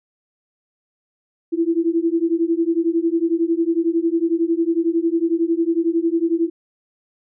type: beating tone pair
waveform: sine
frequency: 327.8 / 338.8 Hz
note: E4 / E4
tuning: -10 / +48 cents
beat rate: 11 Hz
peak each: -19 dBFS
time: 1.52-6.5 s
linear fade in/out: 20 ms
effects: none